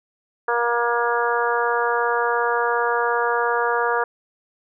harmonic tone, 237.2 Hz, A#3, 30 cents sharp, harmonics 2 / 3 / 4 / 5 / 6 / 7, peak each -23 / -27 / -24 / -26 / -26 / -27 dBFS, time 0.48-4.04 s, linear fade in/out 5 ms, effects none

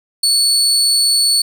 30% pulse tone, 4435 Hz, C#8, in tune, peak -8 dBFS, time 0.23-1.42 s, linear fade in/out 5 ms, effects none

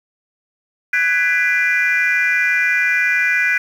sine chord, G# half-diminished seventh, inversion third, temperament just, 1495.1 / 1661.2 / 1993.5 / 2392 Hz, F#6 / G#6 / B6 / D7, +18 / 0 / +16 / +31 cents, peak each -18 / -20 / -17 / -18 dBFS, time 0.93-3.58 s, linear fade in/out 5 ms, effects tanh soft clip ceiling -7 dBFS + 7-bit

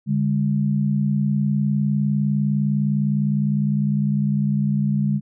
sine tone pair together, 144.4 / 204.2 Hz, D3 / G#3, -29 / -29 cents, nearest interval tritone, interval 600 cents, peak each -20 dBFS, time 0.06-5.21 s, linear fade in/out 50 ms, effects none

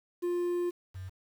triangle / sine tone pair in turn, 351.4 / 93.27 Hz, F4 / F#2, +11 / +14 cents, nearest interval octave + major seventh, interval 2297 cents, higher first, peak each -26 / -38 dBFS, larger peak first, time 0.22-0.71 / 0.94-1.1 s, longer first, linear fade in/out 20 ms, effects 9-bit

